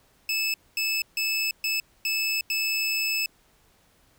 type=tone bursts at uneven times; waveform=25% pulse; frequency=2613 Hz; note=E7; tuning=16 cents flat; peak=-20 dBFS; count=6; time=0.29-0.54 / 0.77-1.02 / 1.17-1.51 / 1.64-1.8 / 2.05-2.41 / 2.5-3.26 s; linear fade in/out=2 ms; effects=pink hiss -62 dBFS RMS until 4.18 s